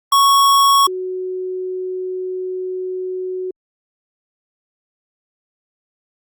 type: tone pair in turn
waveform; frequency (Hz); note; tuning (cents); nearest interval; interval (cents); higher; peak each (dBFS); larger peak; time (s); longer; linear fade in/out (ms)
square / sine; 1108.7 / 370; C#6 / F#4; 0 / 0; octave + perfect fifth; 1900; first; -10 / -21; first; 0.12-0.87 / 0.87-3.51; second; 5
effects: Opus 48 kbps